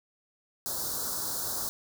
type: band-stop noise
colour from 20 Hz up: white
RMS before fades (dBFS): -33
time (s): 0.66-1.69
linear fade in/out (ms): 0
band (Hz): 1500 to 4000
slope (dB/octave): 48
effects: none